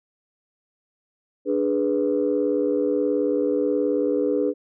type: chord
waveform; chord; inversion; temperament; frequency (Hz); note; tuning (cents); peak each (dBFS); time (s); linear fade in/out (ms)
sine; G# diminished; second; equal; 293.7 / 415.3 / 493.9; D4 / G#4 / B4; 0 / 0 / 0; -23; 1.45-4.54; 50
effects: tanh soft clip ceiling -11 dBFS